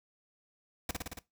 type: noise with echo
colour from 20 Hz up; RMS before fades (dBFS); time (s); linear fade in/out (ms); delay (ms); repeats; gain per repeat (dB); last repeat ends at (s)
pink; -34; 0.89-0.91; 2; 56; 5; -2; 1.19
effects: noise-tail reverb RT60 0.2 s tail -19 dB re dry